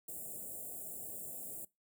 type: band-stop noise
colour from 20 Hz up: white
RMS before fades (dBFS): -45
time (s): 0.08-1.65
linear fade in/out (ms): 5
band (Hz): 740 to 7300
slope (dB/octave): 96
effects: noise-tail reverb RT60 0.2 s tail -21 dB re dry + high-pass 100 Hz 12 dB/octave